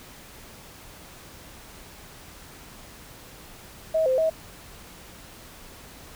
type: tone with pitch steps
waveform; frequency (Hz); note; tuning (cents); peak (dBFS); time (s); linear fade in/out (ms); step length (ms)
sine; 639 / 519 / 641; D#5 / C5 / E5; +46 / -14 / -49; -19; 3.94-4.3; 10; 120
effects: pink hiss -46 dBFS RMS until 6.15 s